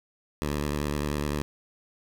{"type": "tone with vibrato", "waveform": "10% pulse", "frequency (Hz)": 73.4, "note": "D2", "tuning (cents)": 0, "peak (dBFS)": -19, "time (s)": [0.42, 1.42], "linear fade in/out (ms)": 0, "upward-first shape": "square", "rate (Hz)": 10, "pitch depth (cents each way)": 30, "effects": []}